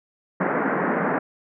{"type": "band-pass noise", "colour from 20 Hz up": "pink", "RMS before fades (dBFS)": -23, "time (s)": [0.4, 1.19], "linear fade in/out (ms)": 10, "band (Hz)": [170, 1900], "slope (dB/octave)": 48, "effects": []}